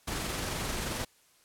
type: noise with amplitude modulation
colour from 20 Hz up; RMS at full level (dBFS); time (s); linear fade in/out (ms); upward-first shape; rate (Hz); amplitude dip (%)
pink; -33; 0.07-1.05; 10; sine; 22.7; 25
effects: white hiss -64 dBFS RMS until 1.44 s + low-pass 12000 Hz 12 dB/octave